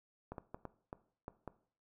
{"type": "clicks", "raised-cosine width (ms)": 1, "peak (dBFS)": -29, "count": 7, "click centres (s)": [0.32, 0.382, 0.545, 0.653, 0.929, 1.281, 1.477], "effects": ["noise-tail reverb RT60 0.5 s tail -17 dB re dry"]}